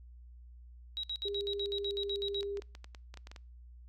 sine tone bursts, 3847 Hz, B7, 46 cents flat, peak -34 dBFS, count 12, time 0.97-2.409 s, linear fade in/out 0 ms, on 64 ms, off 61 ms
sine tone with pitch glide, 404.4 to 401.8 Hz, G#4 to G4, -46 to +43 cents, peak -35 dBFS, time 1.25-2.6 s, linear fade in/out 5 ms, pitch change -11 cents, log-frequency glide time 1.37-2.34 s
clicks, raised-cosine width 0.2 ms, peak -31 dBFS, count 11, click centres 2.43 / 2.572 / 2.621 / 2.751 / 2.844 / 2.948 / 3.141 / 3.173 / 3.271 / 3.315 / 3.362 s
effects noise-tail reverb RT60 0.4 s tail -26 dB re dry + added 60 Hz sine -50 dBFS peak until 3.88 s

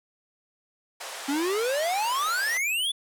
pink band-pass noise, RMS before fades -38 dBFS, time 1-2.58 s, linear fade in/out 10 ms, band 560 to 11000 Hz, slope 24 dB/octave
square exponential sweep, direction up, 270.2 to 3520 Hz, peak -25 dBFS, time 1.28-2.92 s, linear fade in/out 10 ms
effects none

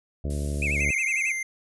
harmonic tone, 72.3 Hz, D2, 27 cents flat, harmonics 1 / 2 / 3 / 4 / 5 / 6 / 7 / 8 / 9, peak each -27 / -33 / -37 / -39 / -41 / -43 / -44 / -45 / -46 dBFS, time 0.24-0.91 s, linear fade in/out 5 ms
violet noise, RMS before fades -37 dBFS, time 0.3-0.81 s, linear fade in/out 2 ms
triangle tone with vibrato, 2368 Hz, D7, 14 cents sharp, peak -23 dBFS, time 0.62-1.32 s, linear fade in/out 2 ms, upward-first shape sine, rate 11 Hz, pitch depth 190 cents each way
square tone, 2093 Hz, C7, in tune, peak -28 dBFS, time 0.8-1.43 s, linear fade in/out 5 ms
effects resampled to 24000 Hz

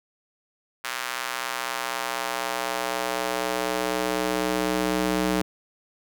square tone with high-pass filter sweep, 62 Hz, B1, 7 cents sharp, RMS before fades -27 dBFS, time 0.84-5.42 s, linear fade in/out 5 ms, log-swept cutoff 1400 to 240 Hz, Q 1.1, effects none

